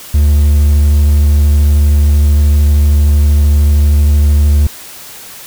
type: tone with vibrato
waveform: triangle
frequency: 73.42 Hz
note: D2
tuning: in tune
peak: -3 dBFS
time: 0.14-4.67 s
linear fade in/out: 5 ms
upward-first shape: square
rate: 13 Hz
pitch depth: 12 cents each way
effects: white hiss -31 dBFS RMS until 5.46 s